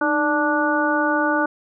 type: harmonic tone with a mistuned harmonic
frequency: 293.7 Hz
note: D4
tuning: in tune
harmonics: 1 / 2 / 3 / 4 / 5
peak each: -22 / -24 / -24 / -26 / -22 dBFS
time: 0.01-1.46 s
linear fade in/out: 5 ms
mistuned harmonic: 1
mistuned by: +70 cents
effects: none